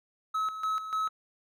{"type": "tone with tremolo", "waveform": "triangle", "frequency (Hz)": 1288, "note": "E6", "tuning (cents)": -41, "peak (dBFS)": -25, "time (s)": [0.34, 1.09], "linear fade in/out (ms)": 10, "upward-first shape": "square", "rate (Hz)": 3.4, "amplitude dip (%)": 65, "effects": []}